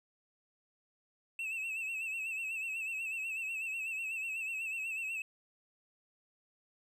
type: tone with vibrato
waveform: triangle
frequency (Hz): 2637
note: E7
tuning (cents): 0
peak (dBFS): -34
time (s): 1.39-5.22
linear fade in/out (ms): 2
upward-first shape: sine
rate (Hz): 8.1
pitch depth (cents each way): 65
effects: none